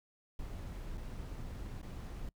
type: noise with dropouts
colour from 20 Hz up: brown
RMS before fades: -43 dBFS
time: 0.39-2.29 s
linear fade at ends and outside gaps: 2 ms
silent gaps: 0.974-0.978 / 1.816-1.828 s
effects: noise-tail reverb RT60 0.1 s tail -25 dB re dry